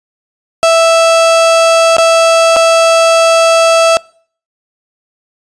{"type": "tone with dropouts", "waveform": "35% pulse", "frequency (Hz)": 659.3, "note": "E5", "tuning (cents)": 0, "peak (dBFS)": -3, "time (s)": [0.63, 3.97], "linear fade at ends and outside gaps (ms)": 0, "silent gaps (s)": [[1.967, 1.983], [2.562, 2.566]], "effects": ["noise-tail reverb RT60 0.5 s tail -25 dB re dry", "resampled to 22050 Hz"]}